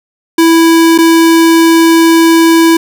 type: tone with dropouts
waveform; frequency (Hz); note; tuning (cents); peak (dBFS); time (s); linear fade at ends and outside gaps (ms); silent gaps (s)
square; 329.6; E4; 0; -4; 0.38-2.77; 5; 0.979-0.985
effects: none